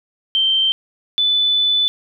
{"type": "tone pair in turn", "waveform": "sine", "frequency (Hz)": [3127, 3494], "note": ["G7", "A7"], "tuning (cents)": [-5, -13], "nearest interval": "major second", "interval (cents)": 192, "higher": "second", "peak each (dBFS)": [-13, -13], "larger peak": "neither", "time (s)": [[0.35, 0.72], [1.18, 1.88]], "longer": "second", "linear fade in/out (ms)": 0, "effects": []}